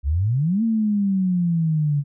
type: exponential two-way sweep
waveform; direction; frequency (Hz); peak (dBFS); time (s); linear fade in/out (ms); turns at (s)
sine; up then down; 64.7 to 230 to 141; -17; 0.03-2.04; 50; 0.63
effects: none

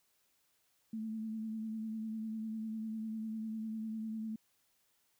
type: tone with vibrato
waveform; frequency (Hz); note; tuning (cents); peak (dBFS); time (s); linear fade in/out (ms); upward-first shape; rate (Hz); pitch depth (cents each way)
sine; 220; A3; 0; -37; 0.93-4.36; 5; sine; 10; 28
effects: white hiss -75 dBFS RMS until 5.19 s

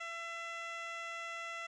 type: tone with band-pass filter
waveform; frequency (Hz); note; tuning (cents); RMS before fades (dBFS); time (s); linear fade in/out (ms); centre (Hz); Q
15% pulse; 672; E5; +33; -43; 0-1.67; 10; 2100; 0.78
effects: resampled to 22050 Hz

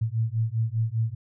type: beating tone pair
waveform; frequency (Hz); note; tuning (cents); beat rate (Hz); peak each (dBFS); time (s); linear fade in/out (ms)
sine; 110.3 / 115.3; A2 / A#2; +5 / -19; 5; -26; 0.01-1.15; 10
effects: none

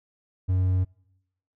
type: tone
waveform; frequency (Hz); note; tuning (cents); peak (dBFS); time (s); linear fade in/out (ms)
triangle; 92.5; F#2; 0; -18; 0.48-0.85; 20
effects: noise-tail reverb RT60 0.9 s tail -26 dB re dry

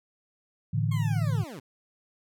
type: chord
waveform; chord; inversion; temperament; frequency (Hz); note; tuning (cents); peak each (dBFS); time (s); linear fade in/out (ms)
sine; A suspended fourth; none; equal; 110 / 146.83 / 164.81; A2 / D3 / E3; 0 / 0 / 0; -26 / -28 / -31; 0.73-1.44; 10
type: linear sweep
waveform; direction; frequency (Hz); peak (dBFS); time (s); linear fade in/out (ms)
20% pulse; down; 1100 to 112.9; -34; 0.91-1.6; 10
effects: none

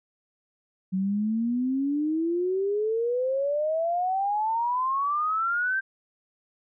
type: exponential sweep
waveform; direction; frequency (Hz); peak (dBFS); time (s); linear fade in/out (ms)
sine; up; 185 to 1583; -23; 0.92-5.81; 20
effects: none

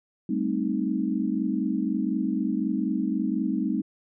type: chord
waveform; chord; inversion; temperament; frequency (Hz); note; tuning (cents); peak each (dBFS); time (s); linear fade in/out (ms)
sine; A half-diminished seventh; third; equal; 196 / 220 / 261.6 / 311.1; G3 / A3 / C4 / Eb4; 0 / 0 / 0 / 0; -29; 0.29-3.82; 5
effects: none

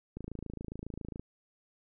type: click train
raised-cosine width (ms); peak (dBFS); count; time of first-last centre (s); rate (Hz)
3; -27; 29; 0.17-1.196; 27.3
effects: none

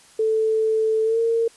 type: tone with pitch glide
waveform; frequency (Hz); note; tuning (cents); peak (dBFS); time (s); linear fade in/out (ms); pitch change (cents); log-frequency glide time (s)
sine; 440 to 458.4; A4 to A#4; 0 to -29; -17; 0.19-1.48; 5; +71; 1.04-1.19
effects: white hiss -51 dBFS RMS until 1.56 s + resampled to 24000 Hz

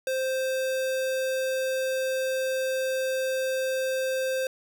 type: tone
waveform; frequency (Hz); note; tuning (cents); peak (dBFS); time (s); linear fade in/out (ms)
square; 523.3; C5; 0; -26; 0.07-4.47; 2
effects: none

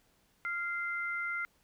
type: tone pair together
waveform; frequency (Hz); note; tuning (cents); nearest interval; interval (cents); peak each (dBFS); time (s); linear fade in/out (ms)
sine; 1396.3 / 2077; F6 / C7; -1 / -13; perfect fifth; 688; -35 / -36; 0.45-1.45; 0
effects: pink hiss -70 dBFS RMS until 1.63 s

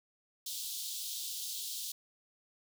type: high-pass noise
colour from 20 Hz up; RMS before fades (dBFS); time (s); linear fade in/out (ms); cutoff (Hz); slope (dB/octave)
pink; -40; 0.46-1.92; 5; 3300; 48
effects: none

